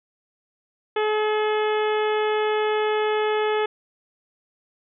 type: harmonic tone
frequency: 427.2 Hz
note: G#4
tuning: 49 cents sharp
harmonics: 1 / 2 / 3 / 4 / 5 / 6 / 7 / 8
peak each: -21 / -27 / -31 / -33 / -35 / -37 / -38 / -39 dBFS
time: 0.96-3.66 s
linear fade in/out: 5 ms
effects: none